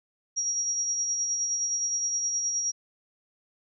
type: tone with tremolo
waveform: sine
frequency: 5680 Hz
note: F8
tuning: 28 cents sharp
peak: -24 dBFS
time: 0.36-2.72 s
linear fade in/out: 20 ms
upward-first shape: sine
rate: 9.6 Hz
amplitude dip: 35%
effects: none